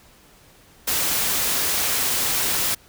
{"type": "noise", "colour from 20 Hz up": "white", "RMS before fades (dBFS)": -22, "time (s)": [0.87, 2.75], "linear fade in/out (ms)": 10, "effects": ["pink hiss -52 dBFS RMS until 2.88 s"]}